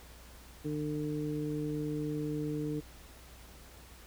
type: harmonic tone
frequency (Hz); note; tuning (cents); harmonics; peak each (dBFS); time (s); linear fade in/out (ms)
150; D3; +37; 1 / 2 / 3; -37 / -35 / -39; 0.64-2.81; 20
effects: added 60 Hz sine -54 dBFS peak until 4.06 s + pink hiss -55 dBFS RMS until 4.06 s